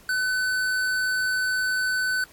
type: tone with tanh clipping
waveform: sine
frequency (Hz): 1509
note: F#6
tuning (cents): +34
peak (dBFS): -24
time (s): 0.09-2.24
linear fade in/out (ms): 2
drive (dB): 17
effects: pink hiss -52 dBFS RMS until 2.32 s + AAC 64 kbps